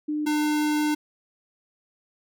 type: tone pair in turn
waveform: sine / square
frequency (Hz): 300.9 / 300.9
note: D4 / D4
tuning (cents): +42 / +42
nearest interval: unison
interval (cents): 0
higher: neither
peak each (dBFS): -24 / -22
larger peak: second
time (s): 0.08-0.26 / 0.26-0.95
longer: second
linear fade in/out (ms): 10
effects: none